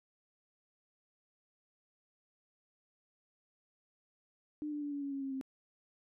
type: tone with pitch steps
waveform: sine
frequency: 300 / 294.8 / 289.8 / 284.8 / 279.9 / 275.1 / 270.4 / 265.7 Hz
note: D4 / D4 / D4 / C#4 / C#4 / C#4 / C#4 / C4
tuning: +37 / +7 / -23 / +47 / +17 / -13 / -43 / +27 cents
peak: -36 dBFS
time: 4.62-5.412 s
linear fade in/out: 0 ms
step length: 99 ms
effects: none